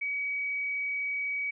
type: tone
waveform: sine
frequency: 2268 Hz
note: C#7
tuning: 39 cents sharp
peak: -29 dBFS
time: 0.01-1.51 s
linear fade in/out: 10 ms
effects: none